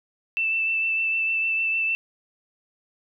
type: tone with vibrato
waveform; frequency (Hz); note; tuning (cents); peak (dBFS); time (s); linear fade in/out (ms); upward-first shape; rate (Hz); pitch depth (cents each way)
sine; 2657; E7; +13; -21; 0.37-1.95; 0; sine; 6.6; 15
effects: none